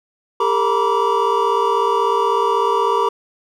triangle tone cluster, 402.7 / 459 / 942 / 982 / 1159 Hz, G4 / A#4 / A#5 / B5 / D6, +47 / -27 / +18 / -10 / -23 cents, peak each -19 dBFS, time 0.4-3.09 s, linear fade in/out 5 ms, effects none

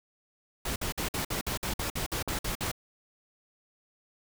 pink noise bursts, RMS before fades -32 dBFS, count 13, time 0.65-2.716 s, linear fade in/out 5 ms, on 110 ms, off 53 ms
clicks, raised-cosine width 1 ms, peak -21 / -20 dBFS, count 2, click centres 1.796 / 2.277 s
effects none

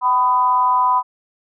sine tone with amplitude modulation, 1000 Hz, B5, 21 cents sharp, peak -9 dBFS, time 0.01-1.03 s, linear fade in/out 50 ms, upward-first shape sine, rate 238 Hz, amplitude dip 75%, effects none

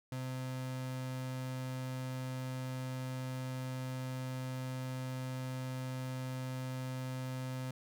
35% pulse tone, 129.1 Hz, C3, 23 cents flat, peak -36 dBFS, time 0.12-7.71 s, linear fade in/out 2 ms, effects none

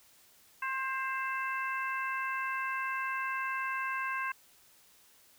harmonic tone with a mistuned harmonic, 530 Hz, C5, 22 cents sharp, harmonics 2 / 3 / 4 / 5, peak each -35 / -36 / -41 / -41 dBFS, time 0.62-4.32 s, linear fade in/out 5 ms, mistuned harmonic 4, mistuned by -25 cents, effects white hiss -62 dBFS RMS until 5.38 s

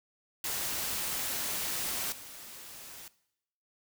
white noise with level steps, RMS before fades -34 / -47 dBFS, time 0.44-3.08 s, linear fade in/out 2 ms, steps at 2.12 s, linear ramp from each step 2 ms, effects noise-tail reverb RT60 0.8 s tail -19 dB re dry

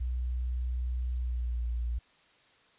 sine tone with pitch glide, 61.74 to 59.09 Hz, B1 to A#1, 0 to +24 cents, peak -29 dBFS, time 0-1.99 s, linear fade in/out 10 ms, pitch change -76 cents, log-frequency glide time 1.17-1.65 s, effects white hiss -63 dBFS RMS until 2.78 s + resampled to 8000 Hz

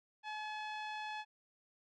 sawtooth tone with low-pass filter, 854 Hz, G#5, 48 cents sharp, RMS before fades -43 dBFS, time 0.23-1.25 s, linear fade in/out 50 ms, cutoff 3300 Hz, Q 1.3, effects none

